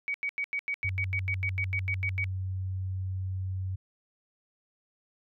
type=tone bursts; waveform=sine; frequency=2257 Hz; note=C#7; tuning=31 cents sharp; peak=-28 dBFS; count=15; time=0.08-2.242 s; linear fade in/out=0 ms; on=62 ms; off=88 ms
type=tone; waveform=sine; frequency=94 Hz; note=F#2; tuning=28 cents sharp; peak=-30 dBFS; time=0.84-3.76 s; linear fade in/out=10 ms
effects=none